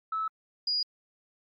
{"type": "tone pair in turn", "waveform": "sine", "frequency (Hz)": [1304, 4882], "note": ["E6", "D#8"], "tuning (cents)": [-19, -34], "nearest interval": "octave + major seventh", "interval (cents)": 2285, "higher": "second", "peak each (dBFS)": [-27, -24], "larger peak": "second", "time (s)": [[0.12, 0.28], [0.67, 0.83]], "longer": "neither", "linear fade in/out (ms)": 5, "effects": ["tanh soft clip ceiling -22 dBFS", "MP3 32 kbps"]}